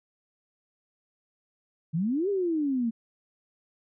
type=exponential two-way sweep; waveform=sine; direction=up then down; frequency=150 to 412.9 to 222 Hz; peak=-24 dBFS; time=1.93-2.91 s; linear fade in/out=20 ms; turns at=2.29 s; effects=none